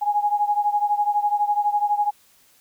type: beating tone pair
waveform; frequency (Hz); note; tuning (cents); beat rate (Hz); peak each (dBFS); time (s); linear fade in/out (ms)
sine; 825 / 837; G#5 / G#5; -12 / +13; 12; -20 / -23; 0.01-2.11; 20
effects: white hiss -57 dBFS RMS until 2.6 s